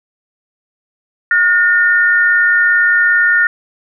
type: tone pair together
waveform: sine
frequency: 1440 / 1817.5 Hz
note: F#6 / A#6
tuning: -47 / -44 cents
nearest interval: major third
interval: 403 cents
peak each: -11 dBFS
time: 1.31-3.47 s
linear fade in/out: 2 ms
effects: none